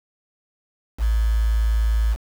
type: tone with quantisation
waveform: sine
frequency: 55 Hz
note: A1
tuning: in tune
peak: -16 dBFS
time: 0.98-2.17 s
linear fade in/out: 50 ms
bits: 6
effects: none